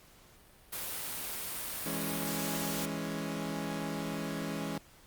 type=noise; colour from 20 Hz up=white; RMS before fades=-38 dBFS; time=0.72-2.86 s; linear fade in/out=10 ms
type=chord; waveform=sawtooth; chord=C# minor; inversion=first; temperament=equal; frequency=164.81 / 207.7 / 277.2 Hz; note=E3 / G#3 / C#4; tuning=0 / 0 / 0 cents; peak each=-35 dBFS; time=1.86-4.78 s; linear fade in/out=2 ms
effects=pink hiss -59 dBFS RMS until 5.06 s + Opus 48 kbps